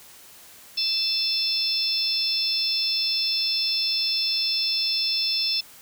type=harmonic tone with a mistuned harmonic; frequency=880 Hz; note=A5; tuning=in tune; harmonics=3 / 4 / 5 / 6; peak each=-33 / -30 / -30 / -23 dBFS; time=0.77-5.61 s; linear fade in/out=10 ms; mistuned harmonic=5; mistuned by=-65 cents; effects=white hiss -48 dBFS RMS until 5.81 s